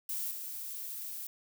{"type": "noise with level steps", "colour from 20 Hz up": "violet", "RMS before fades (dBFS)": [-36, -41], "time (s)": [0.09, 1.27], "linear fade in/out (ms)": 2, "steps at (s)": 0.3, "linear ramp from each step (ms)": 20, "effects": []}